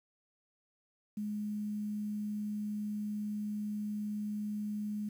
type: tone with quantisation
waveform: sine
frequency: 209.4 Hz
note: G#3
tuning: 15 cents sharp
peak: -34 dBFS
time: 1.17-5.09 s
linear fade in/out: 5 ms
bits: 10
effects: none